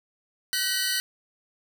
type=tone cluster; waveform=sawtooth; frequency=1516 / 1917 / 2993 / 4238 / 4659 Hz; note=F#6 / A#6 / F#7 / C8 / D8; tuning=+42 / +48 / +19 / +21 / -15 cents; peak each=-28 dBFS; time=0.53-1 s; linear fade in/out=0 ms; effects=none